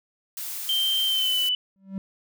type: noise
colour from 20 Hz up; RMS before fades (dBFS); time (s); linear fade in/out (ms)
blue; -33; 0.37-1.49; 2
type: tone with pitch glide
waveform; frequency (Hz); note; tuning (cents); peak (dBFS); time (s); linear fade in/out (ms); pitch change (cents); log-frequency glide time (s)
sine; 3136 to 2986; G7 to F#7; 0 to +15; -21; 0.69-1.55; 2; -85; 1.05-1.39
type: tone with exponential growth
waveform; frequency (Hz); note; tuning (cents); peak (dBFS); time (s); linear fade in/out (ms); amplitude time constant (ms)
triangle; 193.2; G3; -25; -23; 1.76-1.98; 0; 46
effects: none